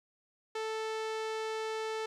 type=tone; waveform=sawtooth; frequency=440 Hz; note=A4; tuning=in tune; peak=-30 dBFS; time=0.55-2.06 s; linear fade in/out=5 ms; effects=low-pass 6000 Hz 12 dB/octave + 12-bit